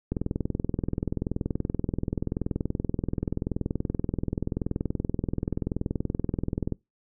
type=click train; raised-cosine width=3 ms; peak=-14 dBFS; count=139; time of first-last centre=0.12-6.723 s; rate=20.9 Hz; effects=noise-tail reverb RT60 0.2 s tail -24 dB re dry